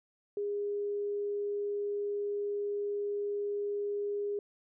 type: tone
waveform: sine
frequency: 408.8 Hz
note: G#4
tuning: 27 cents flat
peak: -31 dBFS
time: 0.37-4.39 s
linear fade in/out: 2 ms
effects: none